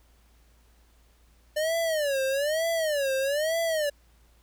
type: tone with vibrato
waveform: square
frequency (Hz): 595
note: D5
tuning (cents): +22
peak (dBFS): -25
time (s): 1.56-3.9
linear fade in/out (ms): 10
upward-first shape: sine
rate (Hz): 1.1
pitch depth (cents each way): 200
effects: added 57 Hz sine -58 dBFS peak until 4.42 s + pink hiss -65 dBFS RMS until 4.42 s